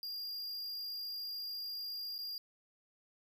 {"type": "tone with dropouts", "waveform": "square", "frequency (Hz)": 4809, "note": "D8", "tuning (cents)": 40, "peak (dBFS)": -40, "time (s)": [0.03, 2.38], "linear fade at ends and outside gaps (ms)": 1, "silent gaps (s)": [2.181, 2.188], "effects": []}